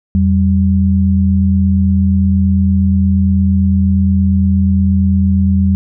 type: tone pair together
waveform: sine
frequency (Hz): 85.1 / 193.71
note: F2 / G3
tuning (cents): -44 / -20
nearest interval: octave + major second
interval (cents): 1424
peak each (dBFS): -11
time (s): 0.15-5.75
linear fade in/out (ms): 0
effects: none